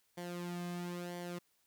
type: tone with flanger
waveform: sawtooth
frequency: 175.6 Hz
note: F3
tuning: 10 cents sharp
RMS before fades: -42 dBFS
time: 0.17-1.39 s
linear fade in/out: 10 ms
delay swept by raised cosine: 0.76 to 2.16 ms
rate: 1 Hz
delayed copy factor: -0.65
effects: white hiss -75 dBFS RMS until 1.66 s